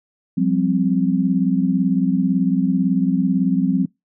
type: chord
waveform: sine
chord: F suspended second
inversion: none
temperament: equal with one note detuned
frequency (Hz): 177.97 / 196 / 261.6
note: F3 / G3 / C4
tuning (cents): +33 / 0 / 0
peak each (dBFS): -19 / -20 / -19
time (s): 0.37-3.86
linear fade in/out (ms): 10
effects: noise-tail reverb RT60 0.2 s tail -25 dB re dry